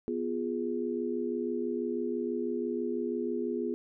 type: chord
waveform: sine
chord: F diminished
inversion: second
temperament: equal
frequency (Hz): 246.9 / 349.2 / 415.3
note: Cb4 / F4 / Ab4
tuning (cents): 0 / 0 / 0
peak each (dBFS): -34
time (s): 0.08-3.74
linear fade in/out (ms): 0
effects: none